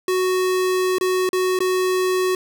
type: tone with dropouts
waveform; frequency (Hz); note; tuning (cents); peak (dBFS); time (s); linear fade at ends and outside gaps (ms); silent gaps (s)
square; 370; F#4; 0; -18; 0.08-2.35; 2; 0.984-1.01 / 1.291-1.33 / 1.59-1.604
effects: none